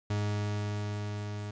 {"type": "tone with level ramp", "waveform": "40% pulse", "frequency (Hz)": 103.83, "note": "G#2", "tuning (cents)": 0, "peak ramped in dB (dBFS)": [-27, -35], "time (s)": [0.1, 1.51], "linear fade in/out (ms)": 5, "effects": ["resampled to 16000 Hz", "10-bit"]}